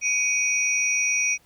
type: tone cluster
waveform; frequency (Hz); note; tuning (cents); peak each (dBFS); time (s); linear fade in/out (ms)
sine; 2273 / 2484 / 5780; C#7 / D#7 / F#8; +43 / -3 / -41; -26 / -24 / -23; 0.01-1.38; 50
effects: tanh soft clip ceiling -11 dBFS + pink hiss -60 dBFS RMS until 1.45 s